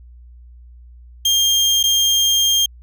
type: tone with dropouts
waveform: 30% pulse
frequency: 3205 Hz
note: G7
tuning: 38 cents sharp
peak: -10 dBFS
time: 1.25-2.66 s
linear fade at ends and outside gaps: 5 ms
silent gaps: 1.83-1.837 s
effects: added 60 Hz sine -39 dBFS peak until 2.82 s